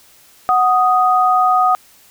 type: tone pair together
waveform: sine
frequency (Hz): 740 / 1244.5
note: F#5 / D#6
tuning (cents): 0 / 0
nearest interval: major sixth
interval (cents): 900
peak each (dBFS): -13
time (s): 0.49-1.75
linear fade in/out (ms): 0
effects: white hiss -48 dBFS RMS until 2.1 s